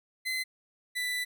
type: tone pair in turn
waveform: 30% pulse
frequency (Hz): 2045 / 1985.6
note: C7 / B6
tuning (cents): -40 / +9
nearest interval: minor second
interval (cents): 51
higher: first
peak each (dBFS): -27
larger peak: neither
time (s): 0.25-0.44 / 0.95-1.25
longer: second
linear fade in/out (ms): 20
effects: none